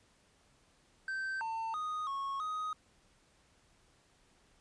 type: tone with pitch steps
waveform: triangle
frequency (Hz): 1554 / 899 / 1242 / 1098 / 1253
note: G6 / A5 / D#6 / C#6 / D#6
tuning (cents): -16 / +37 / -3 / -17 / +12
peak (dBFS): -33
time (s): 1.08-2.73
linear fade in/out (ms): 2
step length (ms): 330
effects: pink hiss -68 dBFS RMS until 4.6 s + resampled to 22050 Hz